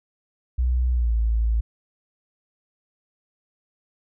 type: tone with pitch glide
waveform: sine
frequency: 62 to 55.88 Hz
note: B1 to A1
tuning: +7 to +27 cents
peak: -18 dBFS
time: 0.58-1.61 s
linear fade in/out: 10 ms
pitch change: -180 cents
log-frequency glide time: 0.91-1.15 s
effects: none